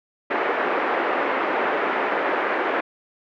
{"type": "band-pass noise", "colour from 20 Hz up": "pink", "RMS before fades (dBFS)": -23, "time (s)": [0.3, 2.81], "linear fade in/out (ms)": 10, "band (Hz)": [340, 2100], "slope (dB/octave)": 24, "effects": []}